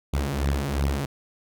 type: beating tone pair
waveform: sawtooth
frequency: 68.4 / 71.2 Hz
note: C#2 / C#2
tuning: -23 / +47 cents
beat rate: 2.8 Hz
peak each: -22 / -22 dBFS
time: 0.13-1.06 s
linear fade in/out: 10 ms
effects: none